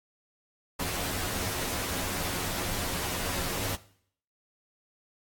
pink noise with comb filter, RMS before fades -32 dBFS, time 0.79-3.76 s, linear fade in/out 10 ms, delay 11 ms, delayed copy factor +0.65, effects noise-tail reverb RT60 0.6 s tail -18 dB re dry + AAC 64 kbps

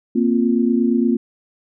sine chord, Bb suspended second, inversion none, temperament equal, 233.1 / 261.6 / 349.2 Hz, Bb3 / C4 / F4, 0 / 0 / 0 cents, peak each -16 / -19 / -21 dBFS, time 0.15-1.17 s, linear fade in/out 10 ms, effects none

